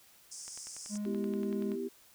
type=band-pass noise; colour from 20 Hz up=pink; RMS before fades=-46 dBFS; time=0.31-0.98 s; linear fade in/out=10 ms; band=5000 to 9700 Hz; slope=96 dB/octave
type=click train; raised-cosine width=0.3 ms; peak=-34 dBFS; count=14; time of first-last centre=0.48-1.718 s; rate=10.5 Hz
type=tone; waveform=triangle; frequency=207.7 Hz; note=G#3; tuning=in tune; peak=-32 dBFS; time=0.89-1.77 s; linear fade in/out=50 ms
type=chord; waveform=sine; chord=E minor; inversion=second; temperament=equal; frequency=246.9 / 329.6 / 392 Hz; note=B3 / E4 / G4; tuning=0 / 0 / 0 cents; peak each=-39 / -42 / -36 dBFS; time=1.05-1.89 s; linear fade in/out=20 ms
effects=white hiss -61 dBFS RMS until 2.14 s